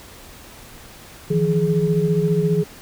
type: tone cluster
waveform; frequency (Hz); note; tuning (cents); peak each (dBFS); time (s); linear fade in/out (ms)
sine; 157.4 / 172.1 / 419; D#3 / F3 / G#4; +20 / -25 / +15; -20; 1.3-2.64; 10
effects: pink hiss -42 dBFS RMS until 2.81 s